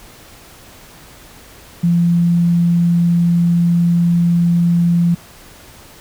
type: tone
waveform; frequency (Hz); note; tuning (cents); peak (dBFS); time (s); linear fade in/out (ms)
sine; 171.6; F3; -30; -10; 1.83-5.15; 10
effects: pink hiss -41 dBFS RMS until 6 s